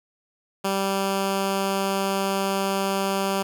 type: tone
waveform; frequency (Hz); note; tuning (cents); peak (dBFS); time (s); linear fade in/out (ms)
10% pulse; 195; G3; -9; -14; 0.64-3.43; 10
effects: 9-bit